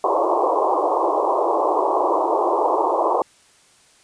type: band-pass noise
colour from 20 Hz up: white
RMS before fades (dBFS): -19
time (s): 0.04-3.22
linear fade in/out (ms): 2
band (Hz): 320 to 1100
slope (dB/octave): 96
effects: white hiss -54 dBFS RMS until 4.03 s + resampled to 22050 Hz